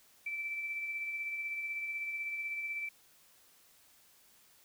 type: tone with tremolo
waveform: sine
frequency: 2328 Hz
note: D7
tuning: 16 cents flat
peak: -34 dBFS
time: 0.26-2.89 s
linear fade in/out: 5 ms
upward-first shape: sine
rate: 16 Hz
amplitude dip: 35%
effects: white hiss -64 dBFS RMS until 4.64 s